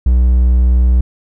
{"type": "tone", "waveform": "triangle", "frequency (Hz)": 61.7, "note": "B1", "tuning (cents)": -1, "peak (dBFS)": -5, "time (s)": [0.06, 1.01], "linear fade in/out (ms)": 5, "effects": []}